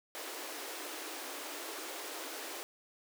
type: high-pass noise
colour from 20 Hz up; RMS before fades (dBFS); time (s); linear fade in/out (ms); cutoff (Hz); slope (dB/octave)
pink; -43; 0.15-2.63; 0; 280; 96
effects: none